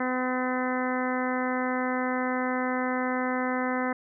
harmonic tone, 254.1 Hz, B3, 49 cents sharp, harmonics 1 / 2 / 3 / 4 / 5 / 6 / 7 / 8, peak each -29 / -32 / -34 / -35 / -36 / -37 / -37 / -38 dBFS, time 0-3.93 s, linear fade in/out 5 ms, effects none

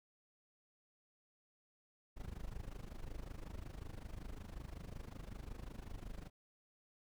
brown noise with amplitude modulation, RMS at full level -44 dBFS, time 2.16-6.3 s, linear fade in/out 20 ms, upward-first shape sine, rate 25.4 Hz, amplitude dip 85%, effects none

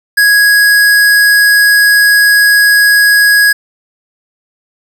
square tone, 1661.2 Hz, G#6, in tune, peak -5 dBFS, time 0.17-3.53 s, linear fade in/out 10 ms, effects 7-bit

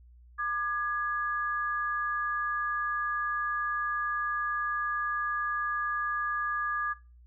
sine tone pair together, 1200 / 1671.1 Hz, D6 / G#6, +37 / +10 cents, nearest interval tritone, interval 573 cents, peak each -31 / -32 dBFS, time 0.38-6.94 s, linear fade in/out 20 ms, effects noise-tail reverb RT60 0.3 s tail -20 dB re dry + added 60 Hz sine -52 dBFS peak until 7.26 s

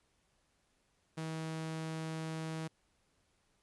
sawtooth tone, 160 Hz, D#3, 49 cents sharp, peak -34 dBFS, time 1.17-2.68 s, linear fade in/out 10 ms, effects pink hiss -75 dBFS RMS until 3.62 s + resampled to 24000 Hz

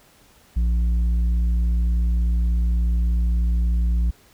triangle tone with tanh clipping, 58.27 Hz, A#1, in tune, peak -18 dBFS, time 0.56-4.11 s, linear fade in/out 10 ms, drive 10 dB, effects pink hiss -54 dBFS RMS until 4.33 s

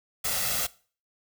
white noise with comb filter, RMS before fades -28 dBFS, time 0.24-0.67 s, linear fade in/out 10 ms, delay 1.5 ms, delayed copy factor +0.65, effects noise-tail reverb RT60 0.4 s tail -20 dB re dry

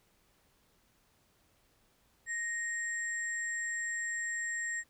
sine tone pair together, 1867 / 7468 Hz, A#6 / A#8, +2 / +2 cents, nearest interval 2 octaves, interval 2400 cents, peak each -34 / -40 dBFS, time 2.26-4.84 s, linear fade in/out 50 ms, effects pink hiss -70 dBFS RMS until 4.89 s

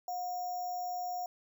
sine tone with sample-and-hold, 722 Hz, F#5, 43 cents flat, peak -34 dBFS, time 0.08-1.26 s, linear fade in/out 2 ms, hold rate 6300 Hz, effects none

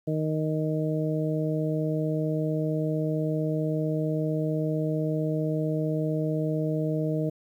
harmonic tone, 155.56 Hz, D#3, in tune, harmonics 1 / 2 / 3 / 4, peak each -27 / -30 / -32 / -33 dBFS, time 0.07-7.3 s, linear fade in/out 10 ms, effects 10-bit

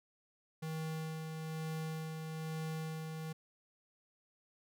square tone with tremolo, 158.8 Hz, D#3, 36 cents sharp, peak -38 dBFS, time 0.62-3.33 s, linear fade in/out 10 ms, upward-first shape sine, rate 1.1 Hz, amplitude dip 35%, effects none

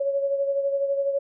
sine beating tone pair, 554.4 / 566.4 Hz, C#5 / C#5, 0 / +37 cents, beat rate 12 Hz, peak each -22 / -31 dBFS, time 0-1.19 s, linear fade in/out 10 ms, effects none

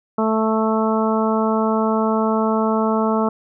harmonic tone, 220 Hz, A3, in tune, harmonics 1 / 2 / 3 / 4 / 5 / 6, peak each -19 / -22 / -24 / -25 / -26 / -27 dBFS, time 0.18-3.29 s, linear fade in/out 5 ms, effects none

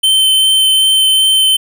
square tone with vibrato, 3088 Hz, G7, 27 cents flat, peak -8 dBFS, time 0.03-1.57 s, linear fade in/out 10 ms, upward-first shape triangle, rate 2.6 Hz, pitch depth 9 cents each way, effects none

